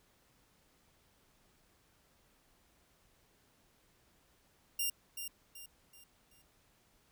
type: tone with echo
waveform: 5% pulse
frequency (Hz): 2794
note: F7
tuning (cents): 0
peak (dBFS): -23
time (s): 4.79-4.9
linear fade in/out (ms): 5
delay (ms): 380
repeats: 4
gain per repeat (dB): -8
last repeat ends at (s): 6.42
effects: pink hiss -70 dBFS RMS until 7.11 s